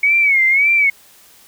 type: tone with vibrato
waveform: sine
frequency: 2217 Hz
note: C#7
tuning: in tune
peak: -10 dBFS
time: 0.03-0.9 s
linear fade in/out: 5 ms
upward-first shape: sine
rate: 1.8 Hz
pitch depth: 110 cents each way
effects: white hiss -47 dBFS RMS until 1.47 s